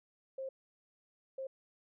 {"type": "tone bursts at uneven times", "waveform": "sine", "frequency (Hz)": 532, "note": "C5", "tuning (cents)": 29, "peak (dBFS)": -38, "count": 2, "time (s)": [[0.38, 0.49], [1.38, 1.47]], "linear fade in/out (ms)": 5, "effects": []}